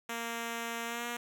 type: tone with pitch glide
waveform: 5% pulse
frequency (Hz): 232.1 to 238.6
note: A#3 to A#3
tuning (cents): -7 to +41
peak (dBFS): -24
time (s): 0.09-1.17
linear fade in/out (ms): 5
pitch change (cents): +48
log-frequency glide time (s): 0.85-1.06
effects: none